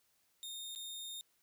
sawtooth tone with dropouts, 3667 Hz, A#7, 29 cents flat, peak -40 dBFS, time 0.43-1.21 s, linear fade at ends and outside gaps 0 ms, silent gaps 0.75-0.759 s, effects white hiss -75 dBFS RMS until 1.42 s

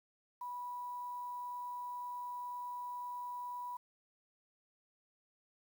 sine tone with quantisation, 981 Hz, B5, 12 cents flat, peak -40 dBFS, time 0.41-3.77 s, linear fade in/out 5 ms, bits 10, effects none

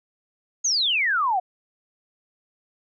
sine exponential sweep, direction down, 6730 to 698.5 Hz, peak -19 dBFS, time 0.64-1.4 s, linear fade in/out 10 ms, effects none

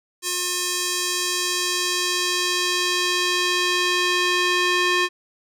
square tone with band-pass filter sweep, 358.5 Hz, F4, 45 cents sharp, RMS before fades -22 dBFS, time 0.22-5.09 s, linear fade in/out 50 ms, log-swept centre 7900 to 2500 Hz, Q 0.9, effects none

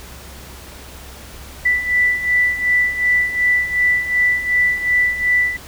sine beating tone pair, 1975.5 / 1978.2 Hz, B6 / B6, 0 / +2 cents, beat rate 2.7 Hz, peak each -20 / -15 dBFS, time 1.65-5.57 s, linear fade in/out 10 ms, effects added 66 Hz sine -39 dBFS peak until 5.67 s + pink hiss -38 dBFS RMS until 5.67 s

